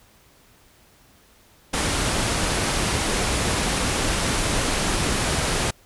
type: low-pass noise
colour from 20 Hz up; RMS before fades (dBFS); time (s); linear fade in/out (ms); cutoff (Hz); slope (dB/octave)
pink; -23; 1.73-5.71; 10; 11000; 96
effects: pink hiss -55 dBFS RMS until 5.85 s

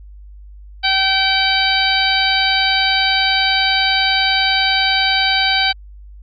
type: harmonic tone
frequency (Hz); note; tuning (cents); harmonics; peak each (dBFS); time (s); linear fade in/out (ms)
770; G5; -31; 1 / 2 / 3 / 4 / 5 / 6; -20 / -20 / -20 / -20 / -20 / -20; 0.83-5.73; 20
effects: added 50 Hz sine -35 dBFS peak until 6.22 s

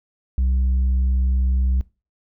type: tone with tanh clipping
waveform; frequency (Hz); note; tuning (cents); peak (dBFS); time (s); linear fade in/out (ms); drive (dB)
sine; 64; C2; -38; -17; 0.38-1.81; 0; 3
effects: noise-tail reverb RT60 0.3 s tail -21 dB re dry

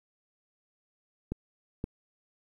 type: clicks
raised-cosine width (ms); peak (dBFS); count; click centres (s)
3; -19; 2; 1.32 / 1.841
effects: 10-bit

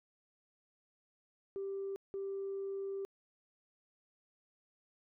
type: tone bursts at uneven times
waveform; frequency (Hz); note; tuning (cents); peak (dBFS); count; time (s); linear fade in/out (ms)
sine; 392; G4; 0; -36; 2; 1.56-1.96 / 2.14-3.05; 0
effects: tanh soft clip ceiling -33 dBFS

